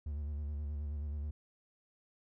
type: tone with vibrato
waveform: triangle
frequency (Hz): 73.42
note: D2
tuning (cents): 0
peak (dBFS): -34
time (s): 0.06-1.31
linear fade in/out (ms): 5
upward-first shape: square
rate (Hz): 9.4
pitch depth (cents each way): 45
effects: none